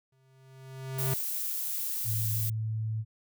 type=tone with exponential growth; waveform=square; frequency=132.4 Hz; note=C3; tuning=21 cents sharp; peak=-27 dBFS; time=0.12-1.14 s; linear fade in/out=5 ms; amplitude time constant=220 ms
type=noise; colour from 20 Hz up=violet; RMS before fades=-33 dBFS; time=0.98-2.5 s; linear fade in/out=10 ms
type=tone; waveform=sine; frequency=110 Hz; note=A2; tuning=in tune; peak=-29 dBFS; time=2.04-3.05 s; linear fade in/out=50 ms
effects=none